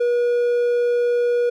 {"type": "tone", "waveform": "triangle", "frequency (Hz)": 481.9, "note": "B4", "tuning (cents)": -43, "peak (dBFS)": -14, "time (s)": [0, 1.5], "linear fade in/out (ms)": 10, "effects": []}